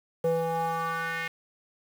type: tone with band-pass filter sweep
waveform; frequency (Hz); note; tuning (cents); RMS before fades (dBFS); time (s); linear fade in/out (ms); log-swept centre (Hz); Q
square; 165; E3; +2; -29; 0.24-1.28; 5; 480 to 2100; 3.2
effects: 8-bit